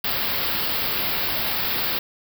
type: band-stop noise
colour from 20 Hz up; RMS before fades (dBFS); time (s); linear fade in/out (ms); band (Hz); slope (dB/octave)
white; -24; 0.04-1.99; 5; 5100 to 13000; 96
effects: none